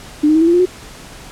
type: tone with pitch steps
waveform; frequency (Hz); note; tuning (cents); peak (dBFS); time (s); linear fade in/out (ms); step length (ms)
sine; 298.9 / 309.1 / 319.6 / 330.5 / 341.8 / 353.4 / 365.4; D4 / D#4 / D#4 / E4 / F4 / F4 / F#4; +31 / -11 / +47 / +5 / -37 / +21 / -22; -8; 0.23-0.657; 10; 61
effects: pink hiss -36 dBFS RMS until 1.31 s + low-pass 10000 Hz 12 dB/octave